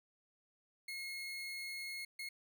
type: tone bursts at uneven times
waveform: 30% pulse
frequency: 2161 Hz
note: C#7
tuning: 45 cents flat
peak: -39 dBFS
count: 2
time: 0.88-2.05 / 2.19-2.29 s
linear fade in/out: 5 ms
effects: none